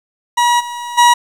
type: tone with level steps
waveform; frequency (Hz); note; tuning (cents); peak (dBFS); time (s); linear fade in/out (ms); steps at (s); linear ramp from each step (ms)
40% pulse; 961; B5; -48; -9 / -22 / -5; 0.37-1.14; 10; 0.59 / 0.97; 20
effects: low-pass 10000 Hz 12 dB/octave + 7-bit